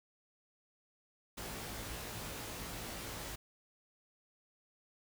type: noise with comb filter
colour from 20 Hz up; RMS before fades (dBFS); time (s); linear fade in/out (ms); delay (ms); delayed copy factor
pink; -44; 1.37-3.36; 10; 18; +0.7
effects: none